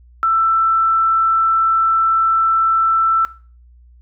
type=tone; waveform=sine; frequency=1331 Hz; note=E6; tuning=16 cents sharp; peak=-12 dBFS; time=0.23-3.25 s; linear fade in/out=0 ms; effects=noise-tail reverb RT60 0.4 s tail -18 dB re dry + added 60 Hz sine -43 dBFS peak until 4.01 s